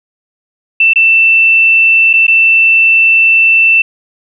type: tone with dropouts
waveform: sine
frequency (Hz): 2670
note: E7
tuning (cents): +22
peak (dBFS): -4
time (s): 0.8-3.82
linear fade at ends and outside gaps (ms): 5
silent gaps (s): 0.935-0.958 / 2.131-2.136 / 2.268-2.279
effects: none